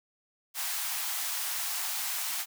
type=high-pass noise; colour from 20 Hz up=white; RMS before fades=-33 dBFS; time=0.54-2.46 s; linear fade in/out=50 ms; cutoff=690 Hz; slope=48 dB/octave; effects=none